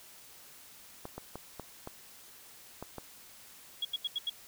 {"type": "clicks", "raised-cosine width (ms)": 1, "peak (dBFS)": -26, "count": 7, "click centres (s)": [1.054, 1.18, 1.356, 1.597, 1.874, 2.826, 2.983]}
{"type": "tone bursts", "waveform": "sine", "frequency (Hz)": 3326, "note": "G#7", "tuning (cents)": 2, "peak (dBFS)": -30, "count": 5, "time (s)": [3.82, 4.298], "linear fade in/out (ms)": 5, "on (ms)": 30, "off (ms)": 82}
{"effects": ["white hiss -54 dBFS RMS until 4.47 s"]}